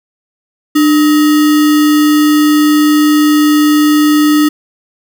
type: tone with sample-and-hold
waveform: sine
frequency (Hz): 299.9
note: D4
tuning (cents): +36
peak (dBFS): -5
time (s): 0.75-4.49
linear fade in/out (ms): 10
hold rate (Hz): 1575
effects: none